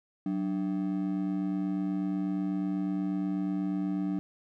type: ring-modulated tone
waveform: triangle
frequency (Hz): 240.7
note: B3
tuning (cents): -44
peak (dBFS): -23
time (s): 0.26-4.19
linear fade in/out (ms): 0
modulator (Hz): 54.1
effects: none